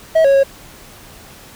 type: tone with pitch steps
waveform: triangle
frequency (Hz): 643 / 551 / 547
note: E5 / C#5 / C#5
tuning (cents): -43 / -11 / -23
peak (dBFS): -6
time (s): 0.15-0.435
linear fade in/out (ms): 10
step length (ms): 95
effects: pink hiss -40 dBFS RMS until 1.55 s